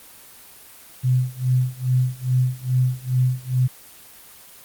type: tone with tremolo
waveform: sine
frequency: 127.3 Hz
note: C3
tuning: 47 cents flat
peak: -14 dBFS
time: 1.03-3.68 s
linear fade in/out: 20 ms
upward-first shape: sine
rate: 2.4 Hz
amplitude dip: 95%
effects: white hiss -45 dBFS RMS until 4.64 s + Opus 24 kbps